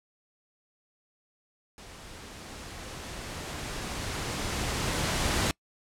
pink noise with level ramp, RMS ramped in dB -47 to -26 dBFS, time 1.78-5.51 s, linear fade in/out 0 ms, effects noise-tail reverb RT60 0.1 s tail -26 dB re dry + low-pass 9000 Hz 12 dB/octave

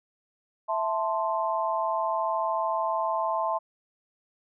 sine chord, A minor, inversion second, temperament equal, 659.3 / 880 / 1046.5 Hz, E5 / A5 / C6, 0 / 0 / 0 cents, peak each -29 dBFS, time 0.68-3.59 s, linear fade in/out 20 ms, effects none

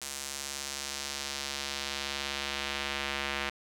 square tone with band-pass filter sweep, 69.7 Hz, C#2, 10 cents sharp, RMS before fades -36 dBFS, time 0.01-3.5 s, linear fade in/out 10 ms, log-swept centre 8000 to 2400 Hz, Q 1.1, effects 9-bit

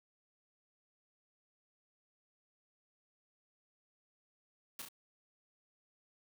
white noise with echo, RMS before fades -44 dBFS, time 4.79-4.82 s, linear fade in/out 2 ms, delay 33 ms, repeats 2, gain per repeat -4 dB, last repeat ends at 4.886 s, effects none

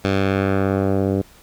10% pulse tone with low-pass filter sweep, 97.3 Hz, G2, 12 cents flat, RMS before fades -19 dBFS, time 0.04-1.22 s, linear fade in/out 10 ms, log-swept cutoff 4400 to 440 Hz, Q 0.96, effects pink hiss -49 dBFS RMS until 1.42 s

